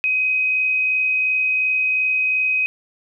sine tone with amplitude modulation, 2520 Hz, D#7, 21 cents sharp, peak -15 dBFS, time 0.04-2.66 s, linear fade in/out 0 ms, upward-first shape sine, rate 62.8 Hz, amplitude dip 25%, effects none

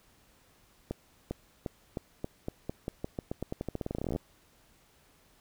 accelerating click train, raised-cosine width 2 ms, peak -20 dBFS, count 30, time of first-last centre 0.91-4.162 s, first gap 400 ms, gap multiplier 0.88, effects pink hiss -64 dBFS RMS until 5.4 s

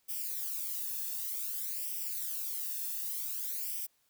violet noise with flanger, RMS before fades -37 dBFS, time 0.08-3.87 s, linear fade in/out 20 ms, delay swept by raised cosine 0.36 to 1.15 ms, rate 0.54 Hz, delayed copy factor +0.8, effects white hiss -73 dBFS RMS until 4.09 s

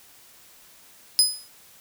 25% pulse tone with exponential decay, 5020 Hz, D#8, 15 cents sharp, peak -7 dBFS, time 1.19-1.48 s, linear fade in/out 0 ms, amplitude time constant 61 ms, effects white hiss -52 dBFS RMS until 1.8 s

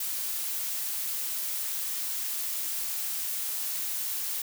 blue noise, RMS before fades -32 dBFS, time 0-4.42 s, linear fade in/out 5 ms, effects none

